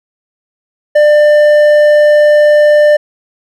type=tone with hard clipping; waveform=sine; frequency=596 Hz; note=D5; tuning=25 cents sharp; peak=-5 dBFS; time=0.95-2.97 s; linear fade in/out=10 ms; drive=6 dB; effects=none